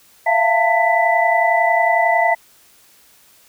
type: tone cluster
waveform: sine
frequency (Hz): 670 / 701 / 896 / 1989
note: E5 / F5 / A5 / B6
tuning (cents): +28 / +6 / +31 / +12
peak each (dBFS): -18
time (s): 0.26-2.35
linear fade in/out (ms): 10
effects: white hiss -51 dBFS RMS until 3.48 s